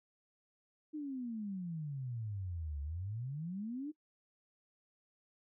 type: exponential two-way sweep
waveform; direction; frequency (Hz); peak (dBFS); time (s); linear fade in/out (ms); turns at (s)
sine; down then up; 312.5 to 69.8 to 312.5; -38; 0.93-3.92; 20; 2.81
effects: noise-tail reverb RT60 0.1 s tail -22 dB re dry